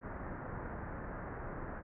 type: low-pass noise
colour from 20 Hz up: pink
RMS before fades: -43 dBFS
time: 0.01-1.83 s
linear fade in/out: 50 ms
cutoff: 1800 Hz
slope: 48 dB/octave
effects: none